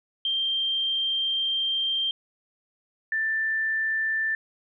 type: tone pair in turn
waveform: sine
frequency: 3167 / 1772.5 Hz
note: G7 / A6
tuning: +17 / +12 cents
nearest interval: minor seventh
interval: 1005 cents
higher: first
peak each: -23 dBFS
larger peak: neither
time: 0.25-2.11 / 3.12-4.35 s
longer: first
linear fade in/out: 2 ms
effects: none